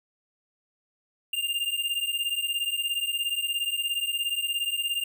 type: beating tone pair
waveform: square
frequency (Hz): 2794 / 2811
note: F7 / F7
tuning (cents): 0 / +11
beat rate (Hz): 17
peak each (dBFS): -30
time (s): 1.33-5.04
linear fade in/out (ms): 5
effects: none